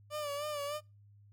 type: tone with vibrato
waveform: 30% pulse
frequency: 586 Hz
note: D5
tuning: 4 cents flat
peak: -33 dBFS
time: 0.1-0.81 s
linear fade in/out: 50 ms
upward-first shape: sine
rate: 3.3 Hz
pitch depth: 58 cents each way
effects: noise-tail reverb RT60 0.3 s tail -26 dB re dry + added 102 Hz sine -57 dBFS peak until 1.32 s